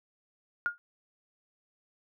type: tone with exponential decay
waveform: sine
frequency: 1423 Hz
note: F6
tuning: 32 cents sharp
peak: -22 dBFS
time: 0.66-0.78 s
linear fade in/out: 0 ms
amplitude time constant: 25 ms
effects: none